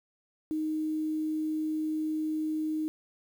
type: tone with quantisation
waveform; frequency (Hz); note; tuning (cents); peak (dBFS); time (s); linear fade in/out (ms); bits
sine; 311.1; D#4; 0; -28; 0.51-2.88; 0; 9
effects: none